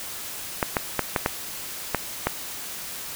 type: clicks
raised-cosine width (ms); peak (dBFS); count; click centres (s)
0.5; -5; 7; 0.628 / 0.768 / 0.993 / 1.162 / 1.261 / 1.947 / 2.27
effects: white hiss -35 dBFS RMS until 3.15 s